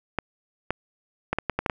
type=clicks; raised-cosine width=0.5 ms; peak=-9 dBFS; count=8; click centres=0.187 / 0.706 / 1.33 / 1.386 / 1.497 / 1.59 / 1.662 / 1.698 s; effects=none